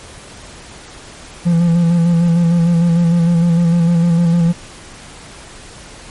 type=tone with vibrato; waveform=triangle; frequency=169.9 Hz; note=F3; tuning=47 cents flat; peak=-7 dBFS; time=1.45-4.53 s; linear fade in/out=20 ms; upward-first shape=square; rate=6.6 Hz; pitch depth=31 cents each way; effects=pink hiss -36 dBFS RMS until 6.1 s + MP3 48 kbps